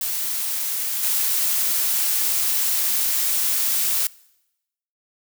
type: noise with level steps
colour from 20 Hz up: blue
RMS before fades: -25 / -21 dBFS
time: 0.01-4.07 s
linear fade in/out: 2 ms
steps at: 1.03 s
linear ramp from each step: 2 ms
effects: noise-tail reverb RT60 0.9 s tail -23 dB re dry